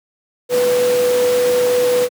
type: tone in noise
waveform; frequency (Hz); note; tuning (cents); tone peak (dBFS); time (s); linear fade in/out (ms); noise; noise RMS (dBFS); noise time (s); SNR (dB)
sine; 493.9; B4; 0; -12; 0.49-2.09; 50; pink; -24; 0.49-2.09; +9
effects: high-pass 200 Hz 12 dB/octave